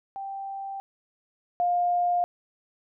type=tone pair in turn; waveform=sine; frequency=784 / 706.2 Hz; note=G5 / F5; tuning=0 / +19 cents; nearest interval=major second; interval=181 cents; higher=first; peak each=-32 / -21 dBFS; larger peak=second; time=0.16-0.8 / 1.6-2.24 s; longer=neither; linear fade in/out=0 ms; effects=none